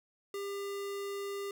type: tone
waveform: square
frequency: 400 Hz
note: G4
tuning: 35 cents sharp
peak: -37 dBFS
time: 0.34-1.51 s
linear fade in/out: 2 ms
effects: none